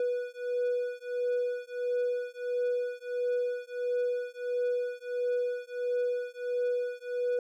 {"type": "beating tone pair", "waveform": "triangle", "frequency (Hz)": [489.9, 491.4], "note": ["B4", "B4"], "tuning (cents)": [-14, -9], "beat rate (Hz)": 1.5, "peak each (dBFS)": -30, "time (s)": [0, 7.39], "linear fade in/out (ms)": 2, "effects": []}